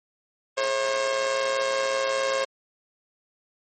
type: tone with amplitude modulation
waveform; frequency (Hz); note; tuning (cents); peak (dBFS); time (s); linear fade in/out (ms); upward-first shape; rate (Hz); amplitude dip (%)
sawtooth; 538; C5; +48; -16; 0.57-2.45; 10; sine; 119; 65
effects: MP3 32 kbps